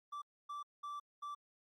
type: tone bursts at uneven times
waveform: triangle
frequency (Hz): 1166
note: D6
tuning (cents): -13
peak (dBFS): -40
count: 4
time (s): 0.12-0.22 / 0.49-0.63 / 0.83-1 / 1.22-1.35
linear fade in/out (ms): 10
effects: Opus 48 kbps